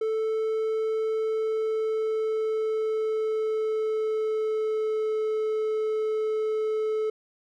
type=tone with pitch glide; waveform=triangle; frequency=440 to 433.9 Hz; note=A4 to A4; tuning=0 to -24 cents; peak=-22 dBFS; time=0.01-7.1 s; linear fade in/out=5 ms; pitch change=-24 cents; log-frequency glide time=1.12-5.16 s; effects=none